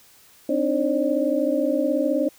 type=tone cluster; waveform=sine; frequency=262.7 / 296.4 / 315.5 / 540 / 596 Hz; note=C4 / D4 / D#4 / C#5 / D5; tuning=+7 / +16 / +24 / -45 / +25 cents; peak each=-26 / -24 / -30 / -24 / -26 dBFS; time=0.49-2.29 s; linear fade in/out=5 ms; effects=white hiss -53 dBFS RMS until 2.38 s